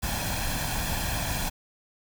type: noise with comb filter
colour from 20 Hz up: pink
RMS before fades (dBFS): -29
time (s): 0.02-1.5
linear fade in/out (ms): 20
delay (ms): 1.2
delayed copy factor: +0.65
effects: none